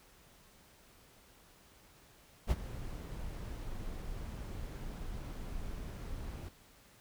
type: noise with ADSR envelope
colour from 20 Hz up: brown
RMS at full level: -27 dBFS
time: 2.47-6.49 s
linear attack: 41 ms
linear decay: 32 ms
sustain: -15 dB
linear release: 8 ms
effects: pink hiss -62 dBFS RMS until 7 s